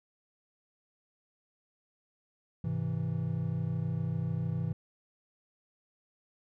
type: chord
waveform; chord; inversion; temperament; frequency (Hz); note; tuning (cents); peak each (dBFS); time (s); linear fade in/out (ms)
triangle; Ab augmented; none; equal with one note detuned; 103.83 / 130.81 / 163.68; Ab2 / C3 / E3; 0 / 0 / -12; -34 / -33 / -31; 2.64-4.73; 5
effects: none